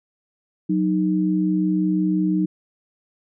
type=tone pair together; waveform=sine; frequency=184.33 / 310 Hz; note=F#3 / D#4; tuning=-6 / -6 cents; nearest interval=major sixth; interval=900 cents; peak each=-20 dBFS; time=0.69-2.46 s; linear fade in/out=10 ms; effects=none